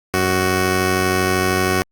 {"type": "tone pair together", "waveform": "10% pulse", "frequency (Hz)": [92.9, 371.6], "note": ["F#2", "F#4"], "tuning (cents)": [7, 7], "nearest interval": "2 octaves", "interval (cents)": 2400, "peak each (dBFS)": -11, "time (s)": [0.14, 1.82], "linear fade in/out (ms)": 0, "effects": ["Opus 48 kbps"]}